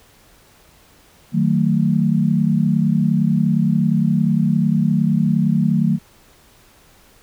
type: chord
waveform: sine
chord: D# diminished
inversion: none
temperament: just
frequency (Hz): 155.56 / 186.68 / 224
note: D#3 / F#3 / A3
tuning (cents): 0 / +16 / +31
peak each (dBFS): -18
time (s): 1.32-5.99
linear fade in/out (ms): 50
effects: pink hiss -51 dBFS RMS until 7.22 s